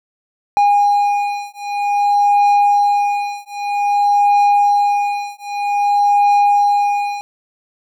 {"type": "beating tone pair", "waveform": "triangle", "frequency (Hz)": [816, 816.52], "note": ["G#5", "G#5"], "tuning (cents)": [-31, -30], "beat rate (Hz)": 0.52, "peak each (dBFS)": -13, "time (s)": [0.57, 7.21], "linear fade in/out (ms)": 0, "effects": []}